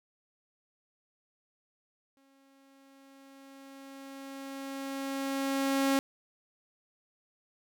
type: tone with exponential growth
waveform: sawtooth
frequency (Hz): 272.5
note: C#4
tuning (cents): -29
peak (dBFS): -20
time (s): 2.17-5.99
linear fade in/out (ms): 0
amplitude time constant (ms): 830
effects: none